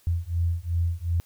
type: beating tone pair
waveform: sine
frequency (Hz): 83.9 / 86.6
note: E2 / F2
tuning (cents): +31 / -14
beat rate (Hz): 2.7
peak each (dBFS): -26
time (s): 0.07-1.2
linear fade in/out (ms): 0
effects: white hiss -60 dBFS RMS until 1.25 s